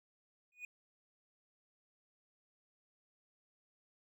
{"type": "tone with exponential growth", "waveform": "triangle", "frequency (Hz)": 2475, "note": "D#7", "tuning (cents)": -10, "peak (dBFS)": -38, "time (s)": [0.52, 0.65], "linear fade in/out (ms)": 2, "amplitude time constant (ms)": 28, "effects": []}